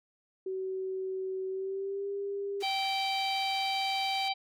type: tone with pitch glide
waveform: sine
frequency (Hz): 378.3 to 399.6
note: F#4 to G4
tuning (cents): +38 to +33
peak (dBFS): -32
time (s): 0.46-2.63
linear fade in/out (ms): 5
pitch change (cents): +95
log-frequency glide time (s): 1.48-2.07
type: band-pass noise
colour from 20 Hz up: white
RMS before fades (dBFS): -49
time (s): 2.6-4.29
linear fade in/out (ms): 10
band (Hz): 760 to 7000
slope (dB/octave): 12
type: harmonic tone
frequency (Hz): 778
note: G5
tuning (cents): -13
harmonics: 1 / 3 / 4 / 5 / 6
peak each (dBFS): -31 / -36 / -37 / -38 / -39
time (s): 2.62-4.34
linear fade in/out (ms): 20
effects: none